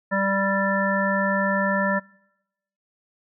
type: harmonic tone with a mistuned harmonic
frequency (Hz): 196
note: G3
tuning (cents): 0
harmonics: 1 / 3 / 5 / 7 / 9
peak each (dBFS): -25 / -25 / -28 / -30 / -25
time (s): 0.11-2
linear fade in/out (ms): 20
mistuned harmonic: 7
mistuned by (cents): -16
effects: noise-tail reverb RT60 0.9 s tail -25 dB re dry